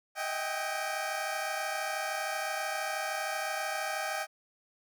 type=tone cluster; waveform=20% pulse; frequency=626 / 654 / 769 / 802 Hz; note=D#5 / E5 / G5 / G5; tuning=+10 / -14 / -33 / +39 cents; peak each=-32 / -40 / -32 / -32 dBFS; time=0.15-4.27 s; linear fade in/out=50 ms; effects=none